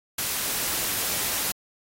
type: noise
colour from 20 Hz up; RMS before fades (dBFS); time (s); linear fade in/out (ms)
white; -27; 0.18-1.52; 5
effects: AAC 48 kbps